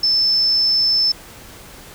sine tone, 5274 Hz, E8, in tune, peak -13 dBFS, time 0.03-1.12 s, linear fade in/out 5 ms, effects pink hiss -40 dBFS RMS until 1.94 s

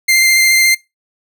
sawtooth tone with vibrato, 2093 Hz, C7, in tune, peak -5 dBFS, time 0.08-0.75 s, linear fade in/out 10 ms, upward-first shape square, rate 14 Hz, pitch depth 9 cents each way, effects noise-tail reverb RT60 0.2 s tail -20 dB re dry

